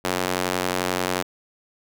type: tone with high-pass filter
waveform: square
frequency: 45.63 Hz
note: F#1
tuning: 23 cents flat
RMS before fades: -25 dBFS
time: 0.04-1.23 s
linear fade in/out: 10 ms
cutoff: 360 Hz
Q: 0.63
effects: none

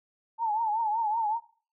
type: tone with vibrato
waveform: sine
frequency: 880 Hz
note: A5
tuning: in tune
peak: -25 dBFS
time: 0.38-1.4 s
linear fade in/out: 50 ms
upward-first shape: triangle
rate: 5.3 Hz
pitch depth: 120 cents each way
effects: noise-tail reverb RT60 0.4 s tail -18 dB re dry

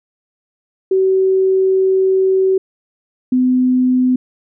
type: tone pair in turn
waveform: sine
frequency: 380 / 253.6 Hz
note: F#4 / B3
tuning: +46 / +46 cents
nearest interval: perfect fifth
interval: 700 cents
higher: first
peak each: -10 dBFS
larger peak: neither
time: 0.91-2.58 / 3.32-4.16 s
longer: first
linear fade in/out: 5 ms
effects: none

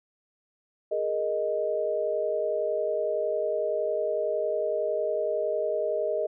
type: chord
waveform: sine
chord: Ab suspended second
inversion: none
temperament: equal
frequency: 415.3 / 466.2 / 622.3 Hz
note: Ab4 / Bb4 / Eb5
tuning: 0 / 0 / 0 cents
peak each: -31 / -31 / -27 dBFS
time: 0.91-6.27 s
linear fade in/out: 10 ms
effects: none

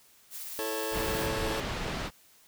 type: noise with tremolo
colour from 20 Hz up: blue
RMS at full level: -39 dBFS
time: 0.3-1.29 s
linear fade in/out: 50 ms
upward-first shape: triangle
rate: 19 Hz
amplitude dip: 25%
type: chord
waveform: sawtooth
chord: A major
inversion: second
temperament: just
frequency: 330 / 440 / 550 Hz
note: E4 / A4 / C#5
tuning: +2 / 0 / -14 cents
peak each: -35 / -30 / -33 dBFS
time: 0.59-1.6 s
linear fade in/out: 0 ms
type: low-pass noise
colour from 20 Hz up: pink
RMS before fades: -34 dBFS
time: 0.91-2.11 s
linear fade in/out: 50 ms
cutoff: 4300 Hz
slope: 12 dB/octave
effects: white hiss -60 dBFS RMS until 2.47 s

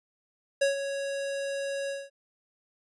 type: tone with ADSR envelope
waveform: square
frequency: 554.4 Hz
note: C#5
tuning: in tune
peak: -21 dBFS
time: 0.61-2.1 s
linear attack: 10 ms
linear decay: 130 ms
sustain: -10 dB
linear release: 210 ms
effects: resampled to 24000 Hz

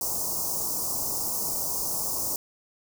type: band-stop noise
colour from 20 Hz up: white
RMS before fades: -29 dBFS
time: 0.01-2.36 s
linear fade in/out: 2 ms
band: 1100 to 5100 Hz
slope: 48 dB/octave
effects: none

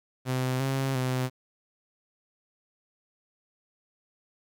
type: tone with pitch steps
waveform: sawtooth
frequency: 128.7 / 134.5 / 128.4 Hz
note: C3 / C3 / C3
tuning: -28 / +48 / -32 cents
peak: -22 dBFS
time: 0.25-1.3 s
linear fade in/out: 50 ms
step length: 350 ms
effects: 10-bit

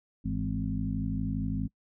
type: harmonic tone with a mistuned harmonic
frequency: 52.3 Hz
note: G#1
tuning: 13 cents sharp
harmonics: 1 / 2 / 3 / 4 / 5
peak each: -35 / -35 / -35 / -35 / -35 dBFS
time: 0.24-1.68 s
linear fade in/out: 20 ms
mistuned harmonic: 3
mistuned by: +78 cents
effects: noise-tail reverb RT60 0.1 s tail -24 dB re dry

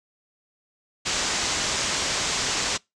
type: low-pass noise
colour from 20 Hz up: white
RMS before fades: -26 dBFS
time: 1.05-2.78 s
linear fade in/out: 20 ms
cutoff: 7600 Hz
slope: 48 dB/octave
effects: noise-tail reverb RT60 0.2 s tail -25 dB re dry

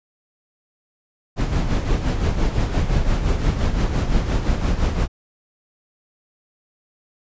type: noise with tremolo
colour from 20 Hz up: brown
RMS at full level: -17 dBFS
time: 1.36-5.08 s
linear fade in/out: 50 ms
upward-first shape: sine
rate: 5.8 Hz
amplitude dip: 55%
effects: resampled to 16000 Hz

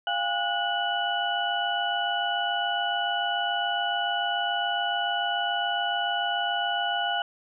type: tone cluster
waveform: sine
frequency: 699 / 806 / 1461 / 2962 Hz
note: F5 / G5 / F#6 / F#7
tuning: +1 / +48 / -22 / +1 cents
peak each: -30 dBFS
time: 0.07-7.22 s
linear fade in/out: 2 ms
effects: none

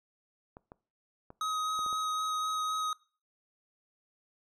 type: clicks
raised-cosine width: 1 ms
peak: -33 dBFS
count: 6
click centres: 0.569 / 0.719 / 1.304 / 1.791 / 1.863 / 1.928 s
type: tone with vibrato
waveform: square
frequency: 1262 Hz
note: D#6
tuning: 24 cents sharp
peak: -31 dBFS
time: 1.41-2.93 s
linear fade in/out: 2 ms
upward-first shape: sine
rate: 3.9 Hz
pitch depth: 9 cents each way
effects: noise-tail reverb RT60 0.4 s tail -22 dB re dry + low-pass 8000 Hz 12 dB/octave

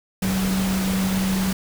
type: tone in noise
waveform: sine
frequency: 190.1 Hz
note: F#3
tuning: 47 cents sharp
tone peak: -20 dBFS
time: 0.22-1.53 s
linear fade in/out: 5 ms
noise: pink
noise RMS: -28 dBFS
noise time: 0.22-1.53 s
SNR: +5 dB
effects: none

